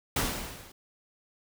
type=noise with level ramp; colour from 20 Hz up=pink; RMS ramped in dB=-26 to -52 dBFS; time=0.16-0.72 s; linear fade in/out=5 ms; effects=none